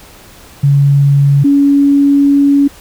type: tone pair in turn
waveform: sine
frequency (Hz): 140.9 / 281.8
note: C#3 / C#4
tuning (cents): +29 / +29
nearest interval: octave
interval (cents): 1200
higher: second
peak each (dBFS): -5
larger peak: neither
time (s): 0.63-1.44 / 1.44-2.68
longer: second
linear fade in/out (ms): 10
effects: pink hiss -38 dBFS RMS until 2.8 s